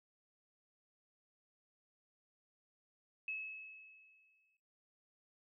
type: tone with exponential decay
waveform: sine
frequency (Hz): 2586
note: E7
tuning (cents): -34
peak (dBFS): -37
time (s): 3.28-4.57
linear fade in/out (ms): 2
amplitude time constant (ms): 280
effects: noise-tail reverb RT60 0.7 s tail -23 dB re dry